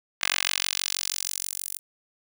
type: tone with high-pass filter sweep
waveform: 10% pulse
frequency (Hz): 46.25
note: F#1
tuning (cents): 0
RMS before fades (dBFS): -29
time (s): 0.21-1.79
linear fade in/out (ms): 10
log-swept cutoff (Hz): 2000 to 11000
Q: 1.1
effects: none